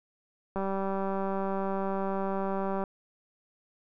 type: click train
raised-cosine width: 1 ms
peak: -19 dBFS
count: 443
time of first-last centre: 0.56-2.838 s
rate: 194 Hz
effects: none